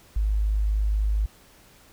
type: tone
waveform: sine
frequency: 52.1 Hz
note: G#1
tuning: 6 cents sharp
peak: -20 dBFS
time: 0.16-1.26 s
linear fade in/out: 5 ms
effects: pink hiss -54 dBFS RMS until 1.92 s